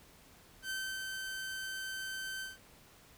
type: tone with ADSR envelope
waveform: sawtooth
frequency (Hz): 1544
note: G6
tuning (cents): -27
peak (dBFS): -32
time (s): 0.62-2.58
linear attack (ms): 81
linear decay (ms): 300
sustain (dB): -3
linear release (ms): 160
effects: pink hiss -60 dBFS RMS until 3.17 s